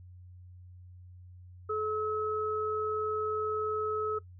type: tone pair together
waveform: sine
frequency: 430 / 1288.5 Hz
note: A4 / E6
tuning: -40 / -40 cents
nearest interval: octave + perfect fifth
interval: 1900 cents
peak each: -31 / -33 dBFS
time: 1.69-4.19 s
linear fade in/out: 10 ms
effects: noise-tail reverb RT60 0.1 s tail -19 dB re dry + added 90 Hz sine -48 dBFS peak until 4.39 s